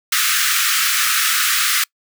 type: high-pass noise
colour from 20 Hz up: pink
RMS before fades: -17 dBFS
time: 0.12-1.84 s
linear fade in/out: 5 ms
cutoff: 1200 Hz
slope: 96 dB/octave
effects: noise-tail reverb RT60 0.1 s tail -26 dB re dry